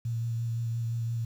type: tone with vibrato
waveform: sine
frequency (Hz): 116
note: A#2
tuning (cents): -8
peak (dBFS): -28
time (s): 0.05-1.25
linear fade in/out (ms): 5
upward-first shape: sine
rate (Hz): 5.8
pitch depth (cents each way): 20
effects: 9-bit